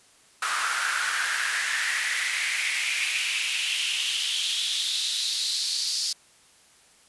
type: noise with high-pass filter sweep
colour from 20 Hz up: pink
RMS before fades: -27 dBFS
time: 0.42-6.13 s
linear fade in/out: 5 ms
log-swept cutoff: 1300 to 4800 Hz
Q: 4.5
effects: white hiss -57 dBFS RMS until 7.08 s + resampled to 24000 Hz